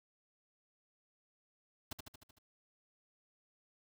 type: noise with echo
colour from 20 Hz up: pink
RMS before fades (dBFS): -41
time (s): 1.91-1.93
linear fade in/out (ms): 5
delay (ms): 76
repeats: 6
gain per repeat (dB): -4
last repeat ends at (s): 2.386
effects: none